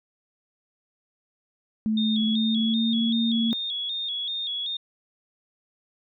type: tone with pitch glide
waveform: sine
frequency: 217.9 to 228.6 Hz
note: A3 to A#3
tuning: -17 to -34 cents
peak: -21 dBFS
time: 1.86-3.53 s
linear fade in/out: 0 ms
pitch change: +83 cents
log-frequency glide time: 2.18-3.03 s
type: tone with vibrato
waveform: sine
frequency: 3506 Hz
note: A7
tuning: 7 cents flat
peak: -27 dBFS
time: 1.97-4.77 s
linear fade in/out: 5 ms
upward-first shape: square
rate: 2.6 Hz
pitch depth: 73 cents each way
effects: none